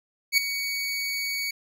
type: tone with ADSR envelope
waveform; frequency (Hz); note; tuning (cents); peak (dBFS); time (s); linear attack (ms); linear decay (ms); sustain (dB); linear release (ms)
25% pulse; 2244; C#7; +21; -11; 0.32-1.51; 57; 5; -12; 7
effects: none